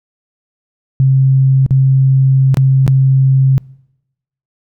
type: tone with dropouts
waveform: sine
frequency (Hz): 133.5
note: C3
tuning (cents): +35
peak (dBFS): -6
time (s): 1-3.58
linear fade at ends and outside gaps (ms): 0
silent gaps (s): 1.663-1.708 / 2.544-2.571 / 2.865-2.878
effects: noise-tail reverb RT60 0.9 s tail -25 dB re dry